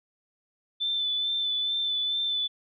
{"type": "tone with vibrato", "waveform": "sine", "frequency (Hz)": 3520, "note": "A7", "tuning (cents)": 0, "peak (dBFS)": -25, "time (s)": [0.8, 2.48], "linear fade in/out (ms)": 20, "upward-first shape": "sine", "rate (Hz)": 2.3, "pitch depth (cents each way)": 23, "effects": []}